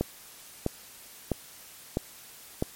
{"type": "click train", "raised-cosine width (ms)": 2, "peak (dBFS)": -12, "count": 5, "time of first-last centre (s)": [0.01, 2.624], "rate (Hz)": 1.53, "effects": ["white hiss -49 dBFS RMS until 2.75 s", "MP3 64 kbps"]}